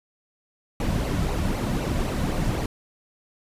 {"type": "noise with flanger", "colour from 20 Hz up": "brown", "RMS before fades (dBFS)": -25, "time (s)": [0.8, 2.66], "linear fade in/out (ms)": 2, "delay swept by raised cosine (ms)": [0.57, 2.47], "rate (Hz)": 3.9, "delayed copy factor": -0.55, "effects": ["resampled to 32000 Hz"]}